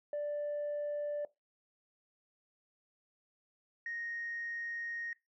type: tone pair in turn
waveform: sine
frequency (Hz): 587.3 / 1864.6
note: D5 / A#6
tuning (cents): 0 / 0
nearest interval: octave + minor sixth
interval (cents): 2000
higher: second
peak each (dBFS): -32 / -37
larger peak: first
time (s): 0.13-1.25 / 3.86-5.13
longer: second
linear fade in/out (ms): 2
effects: noise-tail reverb RT60 0.2 s tail -20 dB re dry + tanh soft clip ceiling -32 dBFS